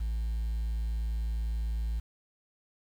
sine tone, 55.5 Hz, A1, 16 cents sharp, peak -26 dBFS, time 0-2 s, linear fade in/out 10 ms, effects tanh soft clip ceiling -28 dBFS + 9-bit

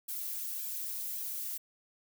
violet noise with flanger, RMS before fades -38 dBFS, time 0.08-1.58 s, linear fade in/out 10 ms, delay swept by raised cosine 1.2 to 3.1 ms, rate 1.8 Hz, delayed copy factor +0.6, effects none

